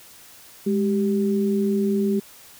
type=tone pair together; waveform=sine; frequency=206.6 / 390 Hz; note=G#3 / G4; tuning=-9 / -9 cents; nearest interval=major seventh; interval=1100 cents; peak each=-20 / -23 dBFS; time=0.66-2.2 s; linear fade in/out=10 ms; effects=white hiss -47 dBFS RMS until 2.59 s